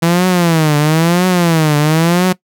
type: tone with vibrato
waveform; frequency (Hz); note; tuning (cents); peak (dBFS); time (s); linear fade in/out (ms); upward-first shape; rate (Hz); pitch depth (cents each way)
sawtooth; 164.81; E3; 0; -5; 0.02-2.33; 10; triangle; 1; 210
effects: noise-tail reverb RT60 0.1 s tail -20 dB re dry